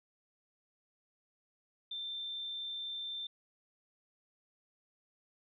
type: tone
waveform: sine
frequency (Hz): 3568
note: A7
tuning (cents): +23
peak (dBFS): -38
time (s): 1.91-3.27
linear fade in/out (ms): 5
effects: none